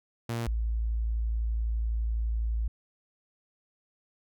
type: tone pair in turn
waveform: sawtooth / sine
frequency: 116.54 / 55.96 Hz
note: A#2 / A1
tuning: 0 / +30 cents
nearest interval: octave + minor second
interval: 1270 cents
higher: first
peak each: -26 dBFS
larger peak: neither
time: 0.29-0.47 / 0.47-2.68 s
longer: second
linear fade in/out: 5 ms
effects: none